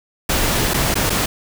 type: noise with dropouts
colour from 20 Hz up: pink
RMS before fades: -18 dBFS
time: 0.29-1.26 s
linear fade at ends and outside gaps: 5 ms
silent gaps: 0.737-0.741 / 0.943-0.954 / 1.097-1.102 s
effects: none